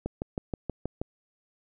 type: click train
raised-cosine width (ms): 2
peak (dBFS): -17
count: 7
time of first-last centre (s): 0.06-1.015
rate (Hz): 6.28
effects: none